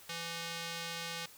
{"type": "tone with band-pass filter", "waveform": "square", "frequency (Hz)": 167.6, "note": "E3", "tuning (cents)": 29, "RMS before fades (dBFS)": -41, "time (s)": [0.09, 1.26], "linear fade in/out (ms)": 5, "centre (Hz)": 3900, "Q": 0.85, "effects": ["white hiss -56 dBFS RMS until 1.37 s"]}